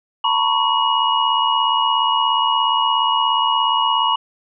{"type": "tone cluster", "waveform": "sine", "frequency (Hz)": [906, 983, 1110, 2897], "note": ["A#5", "B5", "C#6", "F#7"], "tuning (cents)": [-50, -8, 2, -37], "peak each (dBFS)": -20, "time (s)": [0.24, 4.16], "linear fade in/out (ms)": 5, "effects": []}